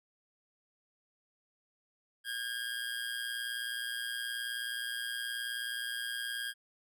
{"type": "tone with amplitude modulation", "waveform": "25% pulse", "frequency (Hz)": 1622, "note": "G#6", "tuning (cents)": -41, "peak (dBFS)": -29, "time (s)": [2.24, 6.54], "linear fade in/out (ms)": 50, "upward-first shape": "sine", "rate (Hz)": 119, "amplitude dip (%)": 60, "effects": []}